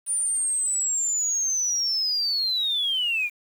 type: linear sweep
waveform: sine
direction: down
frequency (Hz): 9397 to 2349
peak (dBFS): -21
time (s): 0.06-3.3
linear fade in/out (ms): 50
effects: tanh soft clip ceiling -17 dBFS + 8-bit